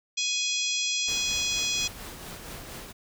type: harmonic tone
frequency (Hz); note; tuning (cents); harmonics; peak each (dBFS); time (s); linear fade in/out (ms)
834; G#5; +7; 3 / 4 / 5 / 6 / 7 / 8 / 9; -32 / -30 / -35 / -35 / -32 / -38 / -37; 0.17-1.88; 10
type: noise with tremolo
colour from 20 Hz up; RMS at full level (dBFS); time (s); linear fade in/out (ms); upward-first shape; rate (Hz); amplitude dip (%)
pink; -39; 1.07-2.93; 20; triangle; 4.3; 45
effects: none